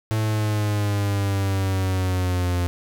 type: exponential sweep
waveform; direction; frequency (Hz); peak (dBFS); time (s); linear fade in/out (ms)
45% pulse; down; 110 to 87.7; -20; 0.11-2.67; 0
effects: none